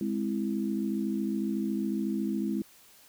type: chord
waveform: sine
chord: Ab augmented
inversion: none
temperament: equal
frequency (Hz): 207.7 / 261.6 / 329.6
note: Ab3 / C4 / E4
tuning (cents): 0 / 0 / 0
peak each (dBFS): -30 / -34 / -33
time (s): 0.01-2.62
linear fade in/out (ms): 2
effects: white hiss -57 dBFS RMS until 3.08 s